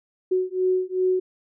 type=beating tone pair; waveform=sine; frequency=368.9 / 371.5 Hz; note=F#4 / F#4; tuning=-5 / +7 cents; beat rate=2.6 Hz; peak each=-23 dBFS; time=0.31-1.2 s; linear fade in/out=10 ms; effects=none